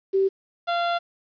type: tone pair in turn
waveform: sine / 30% pulse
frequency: 387 / 689.6 Hz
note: G4 / F5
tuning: -22 / -22 cents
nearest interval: minor seventh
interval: 1000 cents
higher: second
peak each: -17 / -19 dBFS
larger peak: first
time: 0.13-0.29 / 0.67-0.99 s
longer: second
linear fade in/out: 20 ms
effects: resampled to 11025 Hz + 9-bit